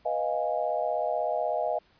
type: chord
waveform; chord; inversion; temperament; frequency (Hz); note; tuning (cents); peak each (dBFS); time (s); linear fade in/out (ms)
sine; F half-diminished seventh; second; equal; 493.9 / 622.3 / 698.5 / 830.6; Cb5 / Eb5 / F5 / Ab5; 0 / 0 / 0 / 0; -34 / -29 / -30 / -34; 0.05-1.79; 10
effects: pink hiss -63 dBFS RMS until 1.99 s + resampled to 11025 Hz